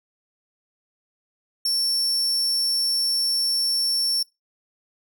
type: tone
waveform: 40% pulse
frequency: 5440 Hz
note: F8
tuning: 46 cents flat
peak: -19 dBFS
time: 1.65-4.23 s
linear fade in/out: 5 ms
effects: noise-tail reverb RT60 0.2 s tail -23 dB re dry